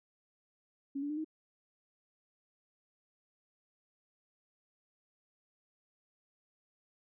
sine tone with pitch steps, 277.2 / 288.8 / 300.9 / 313.5 Hz, C#4 / D4 / D4 / D#4, 0 / -29 / +42 / +13 cents, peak -34 dBFS, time 0.95-1.246 s, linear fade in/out 10 ms, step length 74 ms, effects none

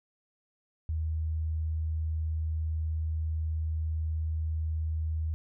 sine tone, 79.2 Hz, D#2, 31 cents sharp, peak -28 dBFS, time 0.89-5.34 s, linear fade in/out 0 ms, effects none

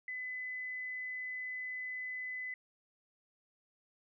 sine tone, 2011 Hz, B6, 31 cents sharp, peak -38 dBFS, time 0.08-2.54 s, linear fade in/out 2 ms, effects none

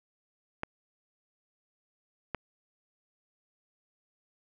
clicks, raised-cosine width 0.5 ms, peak -17 dBFS, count 2, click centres 0.634 / 2.347 s, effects none

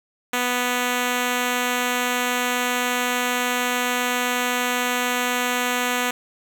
5% pulse tone, 246.9 Hz, B3, in tune, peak -9 dBFS, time 0.33-6.11 s, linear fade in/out 5 ms, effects none

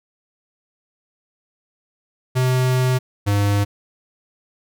square tone pair in turn, 128 / 101.59 Hz, C3 / G#2, -38 / -38 cents, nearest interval major third, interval 400 cents, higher first, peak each -16 dBFS, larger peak neither, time 2.35-2.99 / 3.26-3.65 s, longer first, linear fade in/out 20 ms, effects none

